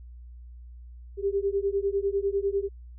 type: beating tone pair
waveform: sine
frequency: 392 / 402 Hz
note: G4 / G4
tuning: 0 / +44 cents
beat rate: 10 Hz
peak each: -27 dBFS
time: 1.17-2.69 s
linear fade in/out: 50 ms
effects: added 60 Hz sine -42 dBFS peak until 2.98 s